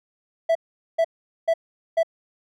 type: tone bursts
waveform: triangle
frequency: 659.3 Hz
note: E5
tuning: in tune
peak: -14 dBFS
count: 4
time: 0.49-2.032 s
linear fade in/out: 10 ms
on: 63 ms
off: 430 ms
effects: none